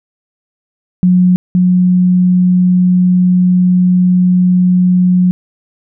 sine tone pair in turn, 181.1 / 181.1 Hz, F#3 / F#3, -37 / -37 cents, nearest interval unison, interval 0 cents, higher neither, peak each -5 / -6 dBFS, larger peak first, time 1.03-1.36 / 1.55-5.31 s, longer second, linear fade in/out 0 ms, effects none

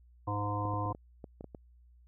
harmonic tone, 103 Hz, G#2, 14 cents flat, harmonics 1 / 3 / 5 / 7 / 9 / 10, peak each -34 / -40 / -42 / -41 / -40 / -37 dBFS, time 0.27-0.93 s, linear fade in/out 10 ms
clicks, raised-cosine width 2 ms, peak -30 dBFS, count 9, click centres 0.653 / 0.738 / 0.858 / 0.907 / 0.949 / 1.242 / 1.409 / 1.443 / 1.548 s
effects added 60 Hz sine -57 dBFS peak until 2.07 s

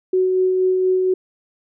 sine tone with tremolo, 371.7 Hz, F#4, 8 cents sharp, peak -13 dBFS, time 0.13-1.14 s, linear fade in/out 5 ms, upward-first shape sine, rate 4.2 Hz, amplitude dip 25%, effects none

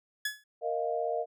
sawtooth tone with exponential decay, 1700 Hz, G#6, 40 cents sharp, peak -24 dBFS, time 0.25-0.44 s, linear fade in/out 5 ms, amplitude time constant 40 ms
sine chord, Bb suspended fourth, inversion none, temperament equal, 466.2 / 622.3 / 698.5 Hz, Bb4 / Eb5 / F5, 0 / 0 / 0 cents, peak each -33 dBFS, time 0.61-1.26 s, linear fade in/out 50 ms
effects none

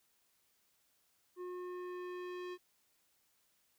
square tone with low-pass filter sweep, 360 Hz, F#4, 47 cents flat, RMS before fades -44 dBFS, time 1.36-2.58 s, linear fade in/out 50 ms, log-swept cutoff 1000 to 3800 Hz, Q 0.95, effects white hiss -75 dBFS RMS until 3.78 s

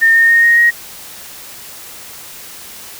sine tone with pitch steps, 1819 / 1834.8 / 1850.8 / 1866.9 / 1883.1 Hz, A#6 / A#6 / A#6 / A#6 / A#6, -43 / -28 / -13 / +2 / +17 cents, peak -6 dBFS, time 0.01-0.71 s, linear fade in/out 20 ms, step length 140 ms, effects white hiss -33 dBFS RMS until 2.99 s

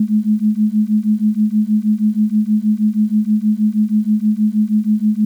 sine beating tone pair, 210 / 216.3 Hz, G#3 / A3, +19 / -29 cents, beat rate 6.3 Hz, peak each -15 dBFS, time 0-5.25 s, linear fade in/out 5 ms, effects 8-bit

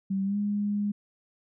sine tone with pitch glide, 193.9 to 205.4 Hz, G3 to G#3, -19 to -19 cents, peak -25 dBFS, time 0.1-0.92 s, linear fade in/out 10 ms, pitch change +100 cents, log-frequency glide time 0.24-0.37 s, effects none

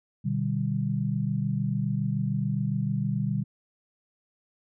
sine chord, G major, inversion first, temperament equal with one note detuned, 123.47 / 150.44 / 196 Hz, B2 / D3 / G3, 0 / +42 / 0 cents, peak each -29 dBFS, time 0.24-3.44 s, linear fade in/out 20 ms, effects none

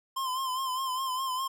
square tone with vibrato, 1041 Hz, C6, 9 cents flat, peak -30 dBFS, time 0.16-1.48 s, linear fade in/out 10 ms, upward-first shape sine, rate 4.9 Hz, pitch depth 55 cents each way, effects none

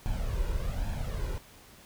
brown noise with flanger, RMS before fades -31 dBFS, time 0.06-1.38 s, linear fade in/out 0 ms, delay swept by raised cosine 1.2 to 2.09 ms, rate 1.2 Hz, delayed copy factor +0.75, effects pink hiss -54 dBFS RMS until 1.85 s

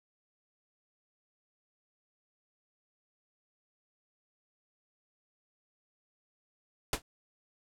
pink noise with exponential decay, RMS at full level -25 dBFS, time 6.93-7.02 s, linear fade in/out 2 ms, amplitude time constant 18 ms, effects low-pass 12000 Hz 12 dB/octave

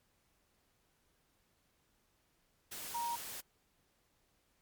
sine tone in noise, 942 Hz, A#5, 18 cents sharp, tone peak -35 dBFS, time 2.94-3.16 s, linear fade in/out 10 ms, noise white, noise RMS -45 dBFS, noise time 2.71-3.41 s, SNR +7 dB, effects pink hiss -75 dBFS RMS until 4.61 s + MP3 96 kbps

